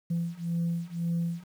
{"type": "beating tone pair", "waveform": "sine", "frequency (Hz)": [168.4, 170.3], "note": ["E3", "F3"], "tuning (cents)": [37, -43], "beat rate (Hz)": 1.9, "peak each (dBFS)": [-30, -29], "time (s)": [0.1, 1.44], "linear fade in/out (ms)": 10, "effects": ["tanh soft clip ceiling -23 dBFS", "9-bit"]}